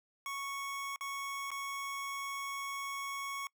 25% pulse tone with dropouts, 1107 Hz, C#6, 3 cents flat, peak -34 dBFS, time 0.26-3.47 s, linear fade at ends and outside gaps 1 ms, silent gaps 0.96-1.009 / 1.505-1.515 s, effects noise-tail reverb RT60 0.1 s tail -25 dB re dry

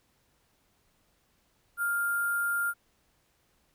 sine tone with sample-and-hold, 1401 Hz, F6, 5 cents sharp, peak -26 dBFS, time 1.77-2.74 s, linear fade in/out 50 ms, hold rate 11025 Hz, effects pink hiss -70 dBFS RMS until 3.74 s

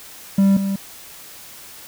triangle tone pair in turn, 196 / 196 Hz, G3 / G3, 0 / 0 cents, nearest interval unison, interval 0 cents, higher neither, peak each -9 / -17 dBFS, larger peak first, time 0.38-0.57 / 0.57-0.76 s, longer neither, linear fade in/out 5 ms, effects white hiss -40 dBFS RMS until 1.87 s

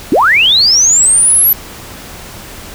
sine linear sweep, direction up, 220 to 11990 Hz, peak -5 dBFS, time 0.12-1.53 s, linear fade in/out 2 ms, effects pink hiss -30 dBFS RMS until 2.74 s

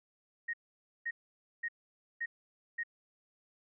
sine tone bursts, 1866 Hz, A#6, 1 cent sharp, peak -33 dBFS, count 5, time 0.48-2.835 s, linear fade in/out 10 ms, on 55 ms, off 520 ms, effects none

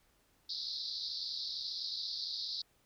pink band-pass noise, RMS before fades -40 dBFS, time 0.49-2.62 s, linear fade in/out 5 ms, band 3800 to 5100 Hz, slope 96 dB/octave, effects pink hiss -71 dBFS RMS until 2.85 s

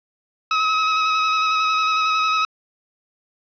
sawtooth tone with vibrato, 1278 Hz, D#6, 46 cents sharp, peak -13 dBFS, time 0.51-2.45 s, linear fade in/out 2 ms, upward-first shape square, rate 11 Hz, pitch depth 13 cents each way, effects resampled to 11025 Hz + 7-bit

